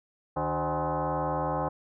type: tone with frequency modulation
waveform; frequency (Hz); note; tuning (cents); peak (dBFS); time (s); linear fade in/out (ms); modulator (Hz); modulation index
sine; 153.4; D#3; -24; -26; 0.36-1.69; 10; 225; 4.3
effects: none